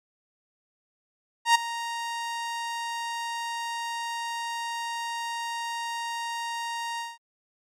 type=tone with ADSR envelope; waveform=sawtooth; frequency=932.3 Hz; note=A#5; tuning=in tune; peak=-10 dBFS; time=1.45-7.18 s; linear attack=100 ms; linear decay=11 ms; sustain=-16 dB; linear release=190 ms; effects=low-pass 9000 Hz 12 dB/octave + MP3 96 kbps